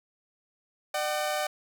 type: tone pair together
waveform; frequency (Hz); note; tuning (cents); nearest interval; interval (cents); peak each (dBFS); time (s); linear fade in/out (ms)
sawtooth; 600 / 757.8; D5 / F#5; +37 / +41; major third; 404; -26 / -27; 0.94-1.47; 5
effects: none